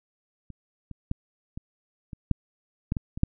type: clicks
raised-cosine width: 5 ms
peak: -29 / -26 / -15 / -23 / -25 / -9 / -13 / -16 / -22 / -8 dBFS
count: 10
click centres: 0.503 / 0.913 / 1.114 / 1.575 / 2.132 / 2.313 / 2.921 / 2.968 / 3.175 / 3.234 s
effects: none